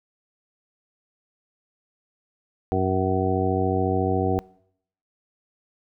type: harmonic tone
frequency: 94 Hz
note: F#2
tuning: 28 cents sharp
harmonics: 1 / 2 / 3 / 4 / 5 / 7 / 8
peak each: -26 / -29 / -28 / -27 / -27 / -31 / -27 dBFS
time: 2.72-4.39 s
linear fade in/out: 0 ms
effects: noise-tail reverb RT60 0.7 s tail -24 dB re dry